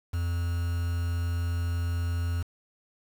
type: tone with quantisation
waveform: triangle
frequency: 85.9 Hz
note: F2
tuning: 28 cents flat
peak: -24 dBFS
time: 0.13-2.43 s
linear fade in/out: 10 ms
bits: 7
effects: none